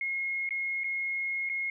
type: tone with dropouts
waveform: sine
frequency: 2157 Hz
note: C#7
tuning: 48 cents flat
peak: -29 dBFS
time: 0.01-1.7 s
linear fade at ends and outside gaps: 2 ms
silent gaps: 0.491-0.507 / 0.836-0.842 / 1.491-1.497 s
effects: none